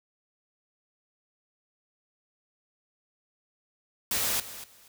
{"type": "noise with echo", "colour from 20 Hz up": "white", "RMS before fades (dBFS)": -28, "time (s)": [4.11, 4.4], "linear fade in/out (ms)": 2, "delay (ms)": 240, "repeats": 2, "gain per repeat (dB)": -14, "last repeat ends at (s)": 4.88, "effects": []}